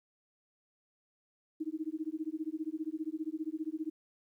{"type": "tone with tremolo", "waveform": "sine", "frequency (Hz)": 314.7, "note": "D#4", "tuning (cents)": 20, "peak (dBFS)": -31, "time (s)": [1.6, 3.9], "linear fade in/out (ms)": 10, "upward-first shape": "sine", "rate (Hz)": 15, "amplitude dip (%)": 100, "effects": ["12-bit"]}